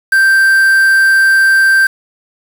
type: tone with quantisation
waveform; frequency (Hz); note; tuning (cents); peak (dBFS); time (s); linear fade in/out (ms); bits
triangle; 1568; G6; 0; -4; 0.12-1.87; 5; 4
effects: none